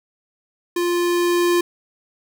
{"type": "tone with level ramp", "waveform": "square", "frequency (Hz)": 349.2, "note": "F4", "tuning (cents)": 0, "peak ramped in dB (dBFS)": [-19, -15], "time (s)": [0.76, 1.61], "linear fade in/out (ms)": 5, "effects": []}